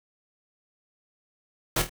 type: noise with echo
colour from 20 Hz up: pink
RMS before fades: -24 dBFS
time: 1.76-1.82 s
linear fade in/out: 5 ms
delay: 25 ms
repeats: 3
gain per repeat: -7 dB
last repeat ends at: 1.895 s
effects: none